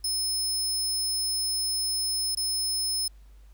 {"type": "tone with dropouts", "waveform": "25% pulse", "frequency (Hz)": 5200, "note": "E8", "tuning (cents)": -24, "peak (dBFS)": -21, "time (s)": [0.04, 3.08], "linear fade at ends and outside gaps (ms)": 5, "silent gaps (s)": [2.35, 2.371], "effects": ["added 50 Hz sine -48 dBFS peak until 3.53 s", "pink hiss -66 dBFS RMS until 3.53 s"]}